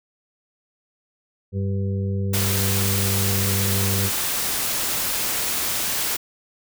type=harmonic tone; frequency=98 Hz; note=G2; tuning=in tune; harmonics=1 / 2 / 4 / 5; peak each=-22 / -28 / -34 / -36 dBFS; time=1.52-4.11 s; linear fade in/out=50 ms
type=noise; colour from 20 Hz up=white; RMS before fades=-24 dBFS; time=2.33-6.17 s; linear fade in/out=10 ms
effects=none